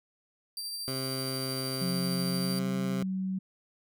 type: tone with tremolo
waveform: sawtooth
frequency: 4699 Hz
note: D8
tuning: in tune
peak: -31 dBFS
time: 0.57-2.59 s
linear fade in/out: 2 ms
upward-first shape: triangle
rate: 13 Hz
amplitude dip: 30%
type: tone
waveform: 15% pulse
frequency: 132.5 Hz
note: C3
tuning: 22 cents sharp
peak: -27 dBFS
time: 0.88-3.03 s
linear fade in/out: 0 ms
type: tone with pitch glide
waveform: sine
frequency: 180 to 188.95 Hz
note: F#3 to F#3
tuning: -47 to +37 cents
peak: -29 dBFS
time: 1.81-3.39 s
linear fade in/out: 10 ms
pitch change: +84 cents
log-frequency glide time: 2.33-2.66 s
effects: none